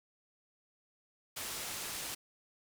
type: low-pass noise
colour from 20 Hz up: white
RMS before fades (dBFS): -41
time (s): 1.36-2.15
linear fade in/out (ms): 10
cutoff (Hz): 11000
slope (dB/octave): 12
effects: none